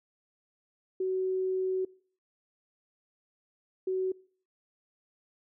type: tone bursts at uneven times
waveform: sine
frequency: 374.9 Hz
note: F#4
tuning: 23 cents sharp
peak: -27 dBFS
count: 2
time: 1-1.85 / 3.87-4.12 s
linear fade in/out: 5 ms
effects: noise-tail reverb RT60 0.5 s tail -23 dB re dry